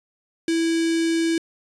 square tone with notch filter, 329.6 Hz, E4, in tune, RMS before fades -21 dBFS, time 0.48-1.38 s, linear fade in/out 2 ms, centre 970 Hz, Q 1.4, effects resampled to 22050 Hz

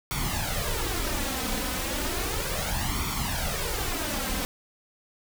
pink noise with flanger, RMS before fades -29 dBFS, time 0.11-4.45 s, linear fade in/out 0 ms, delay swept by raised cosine 0.88 to 3.98 ms, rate 0.34 Hz, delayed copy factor +0.7, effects none

